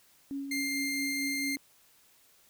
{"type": "tone with tremolo", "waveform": "sine", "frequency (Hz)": 277.2, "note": "C#4", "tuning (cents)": 0, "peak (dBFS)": -32, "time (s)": [0.31, 1.57], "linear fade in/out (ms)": 0, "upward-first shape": "triangle", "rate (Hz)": 4.5, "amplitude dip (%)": 45}
{"type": "tone", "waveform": "sawtooth", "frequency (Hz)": 2106, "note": "C7", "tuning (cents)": 11, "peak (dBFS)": -28, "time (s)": [0.51, 1.56], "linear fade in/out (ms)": 5}
{"effects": ["white hiss -63 dBFS RMS until 2.49 s"]}